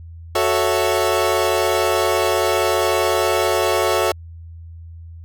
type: chord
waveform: 30% pulse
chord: F# minor seventh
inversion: none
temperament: equal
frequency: 370 / 440 / 554.4 / 659.3 Hz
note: F#4 / A4 / C#5 / E5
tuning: 0 / 0 / 0 / 0 cents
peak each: -19 dBFS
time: 0.35-4.12 s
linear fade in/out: 5 ms
effects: added 83 Hz sine -34 dBFS peak until 5.24 s